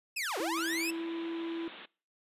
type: linear two-way sweep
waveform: sawtooth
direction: down then up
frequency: 2697 to 349.2 to 2697 Hz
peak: -29 dBFS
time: 0.16-0.91 s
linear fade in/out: 10 ms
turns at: 0.38 s
type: tone with pitch glide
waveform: triangle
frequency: 330.4 to 332.5 Hz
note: E4 to E4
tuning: +4 to +15 cents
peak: -32 dBFS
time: 0.4-1.68 s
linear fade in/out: 2 ms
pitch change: +11 cents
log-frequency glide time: 0.95-1.05 s
type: band-pass noise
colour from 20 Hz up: white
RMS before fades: -49 dBFS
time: 0.56-1.86 s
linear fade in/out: 10 ms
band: 180 to 3800 Hz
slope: 96 dB/octave
effects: noise-tail reverb RT60 0.4 s tail -24 dB re dry + resampled to 32000 Hz